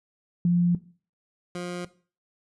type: tone pair in turn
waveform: sine / 20% pulse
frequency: 174.61 / 177.05 Hz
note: F3 / F3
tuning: 0 / +24 cents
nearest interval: unison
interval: 24 cents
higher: second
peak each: -18 / -26 dBFS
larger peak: first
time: 0.45-0.75 / 1.55-1.85 s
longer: neither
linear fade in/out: 2 ms
effects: noise-tail reverb RT60 0.4 s tail -17 dB re dry + resampled to 24000 Hz